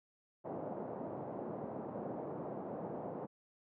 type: band-pass noise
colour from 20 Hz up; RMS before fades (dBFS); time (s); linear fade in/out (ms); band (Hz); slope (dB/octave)
white; -43; 0.44-3.27; 20; 130 to 740; 24
effects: none